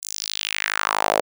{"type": "tone with high-pass filter sweep", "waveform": "sawtooth", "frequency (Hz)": 52.3, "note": "G#1", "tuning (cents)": 13, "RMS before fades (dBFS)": -24, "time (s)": [0.02, 1.21], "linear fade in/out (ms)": 10, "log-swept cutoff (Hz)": [7700, 540], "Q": 2.8, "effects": []}